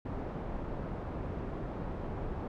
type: low-pass noise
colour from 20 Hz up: pink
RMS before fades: -38 dBFS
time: 0.05-2.48 s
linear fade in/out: 5 ms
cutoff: 830 Hz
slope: 12 dB/octave
effects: none